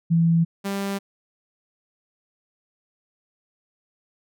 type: tone pair in turn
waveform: sine / sawtooth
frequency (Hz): 166.4 / 197.88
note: E3 / G3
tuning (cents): +17 / +17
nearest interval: minor third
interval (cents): 300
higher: second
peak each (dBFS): -15 / -21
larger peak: first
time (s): 0.1-0.45 / 0.64-0.99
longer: neither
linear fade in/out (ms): 20
effects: none